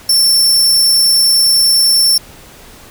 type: tone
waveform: sawtooth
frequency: 5410 Hz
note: E8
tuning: 44 cents sharp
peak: -5 dBFS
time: 0.09-2.18 s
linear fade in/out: 5 ms
effects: pink hiss -38 dBFS RMS until 2.9 s